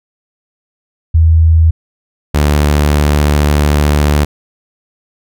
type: tone pair in turn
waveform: sine / sawtooth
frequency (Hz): 81.1 / 73.72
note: E2 / D2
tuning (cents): -28 / +7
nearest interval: major second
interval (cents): 165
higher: first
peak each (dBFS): -4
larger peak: neither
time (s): 1.14-1.71 / 2.34-4.25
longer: second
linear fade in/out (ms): 10
effects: none